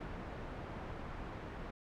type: low-pass noise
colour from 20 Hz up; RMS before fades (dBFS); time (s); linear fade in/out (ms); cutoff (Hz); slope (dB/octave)
pink; -45; 0-1.71; 10; 1600; 12
effects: none